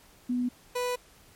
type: tone pair in turn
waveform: sine / 30% pulse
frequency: 246.9 / 493.8 Hz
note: B3 / B4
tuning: 0 / 0 cents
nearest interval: octave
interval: 1200 cents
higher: second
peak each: -25 dBFS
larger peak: neither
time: 0.29-0.49 / 0.75-0.96 s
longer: second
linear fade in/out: 10 ms
effects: pink hiss -57 dBFS RMS until 1.35 s + MP3 64 kbps